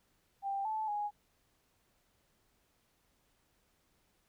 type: tone with pitch steps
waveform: sine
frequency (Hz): 790 / 871 / 829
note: G5 / A5 / G#5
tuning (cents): +13 / -18 / -3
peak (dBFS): -33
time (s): 0.42-1.11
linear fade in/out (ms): 50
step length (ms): 230
effects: pink hiss -74 dBFS RMS until 4.28 s